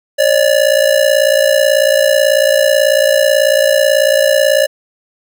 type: ring-modulated tone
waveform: square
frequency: 577 Hz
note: D5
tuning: 31 cents flat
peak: -6 dBFS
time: 0.18-4.67 s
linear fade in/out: 20 ms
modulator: 29.1 Hz
effects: none